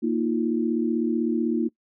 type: chord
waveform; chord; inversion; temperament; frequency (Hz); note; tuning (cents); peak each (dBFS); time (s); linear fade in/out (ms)
sine; Bb suspended fourth; none; equal with one note detuned; 233.1 / 313.3 / 349.2; Bb3 / Eb4 / F4; 0 / +12 / 0; -24 / -26 / -27; 0.02-1.69; 20
effects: noise-tail reverb RT60 0.1 s tail -23 dB re dry